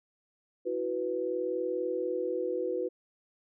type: chord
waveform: sine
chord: E suspended second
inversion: none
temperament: equal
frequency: 329.6 / 370 / 493.9 Hz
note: E4 / F#4 / B4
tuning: 0 / 0 / 0 cents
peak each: -37 / -33 / -32 dBFS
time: 0.65-2.89 s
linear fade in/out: 20 ms
effects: none